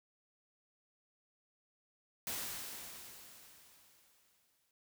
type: noise with exponential decay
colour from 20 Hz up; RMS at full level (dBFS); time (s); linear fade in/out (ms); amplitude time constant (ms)
white; -39; 2.27-4.71; 1; 530
effects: noise-tail reverb RT60 0.1 s tail -26 dB re dry